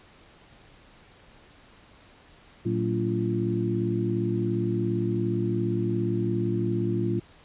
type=harmonic tone with a mistuned harmonic; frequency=57.3 Hz; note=A#1; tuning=29 cents flat; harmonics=2 / 3 / 4 / 5 / 6; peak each=-28 / -30 / -34 / -34 / -28 dBFS; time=2.65-7.2 s; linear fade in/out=10 ms; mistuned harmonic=3; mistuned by=+140 cents; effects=pink hiss -54 dBFS RMS until 7.44 s + resampled to 8000 Hz